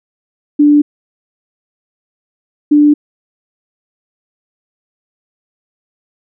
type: tone pair in turn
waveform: sine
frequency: 293.7 / 295.1 Hz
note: D4 / D4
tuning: 0 / +8 cents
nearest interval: unison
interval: 8 cents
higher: second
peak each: -4 dBFS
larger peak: neither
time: 0.59-0.82 / 2.71-2.94 s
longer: neither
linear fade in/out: 10 ms
effects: none